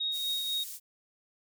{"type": "tone with tremolo", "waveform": "sine", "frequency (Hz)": 3755, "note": "A#7", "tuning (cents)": 12, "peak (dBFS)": -28, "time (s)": [0, 0.64], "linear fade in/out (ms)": 10, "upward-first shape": "triangle", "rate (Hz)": 4, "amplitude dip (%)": 40}
{"type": "high-pass noise", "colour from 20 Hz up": "pink", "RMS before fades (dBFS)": -42, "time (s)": [0.11, 0.8], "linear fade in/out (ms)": 50, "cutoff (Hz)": 8100, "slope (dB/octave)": 12}
{"effects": []}